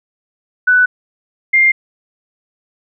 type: tone pair in turn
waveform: sine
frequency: 1491 / 2109 Hz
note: F#6 / C7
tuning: +13 / +13 cents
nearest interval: tritone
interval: 600 cents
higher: second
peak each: -7 dBFS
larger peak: neither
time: 0.67-0.86 / 1.53-1.72 s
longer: neither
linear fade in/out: 10 ms
effects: none